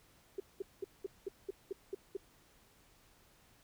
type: tone bursts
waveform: sine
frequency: 390.5 Hz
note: G4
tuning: 7 cents flat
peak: -35 dBFS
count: 9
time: 0.38-2.169 s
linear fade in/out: 5 ms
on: 21 ms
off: 200 ms
effects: pink hiss -66 dBFS RMS until 3.63 s